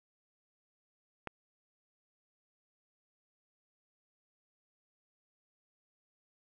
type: click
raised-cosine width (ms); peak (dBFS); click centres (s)
0.5; -23; 1.273
effects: none